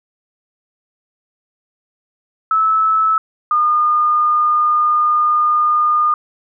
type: tone pair in turn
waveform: sine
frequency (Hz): 1304 / 1217.4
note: E6 / D#6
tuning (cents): -19 / -38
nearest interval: minor second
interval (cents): 119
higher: first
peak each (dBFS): -11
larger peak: neither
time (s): 2.51-3.18 / 3.51-6.14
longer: second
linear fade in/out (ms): 2
effects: none